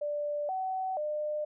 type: tone with pitch steps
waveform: sine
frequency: 588 / 755 / 602 Hz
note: D5 / F#5 / D5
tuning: +2 / +35 / +43 cents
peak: -30 dBFS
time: 0.01-1.45 s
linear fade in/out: 10 ms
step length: 480 ms
effects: none